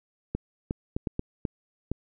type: clicks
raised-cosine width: 3 ms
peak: -15 dBFS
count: 7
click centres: 0.35 / 0.709 / 0.965 / 1.072 / 1.194 / 1.452 / 1.916 s
effects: none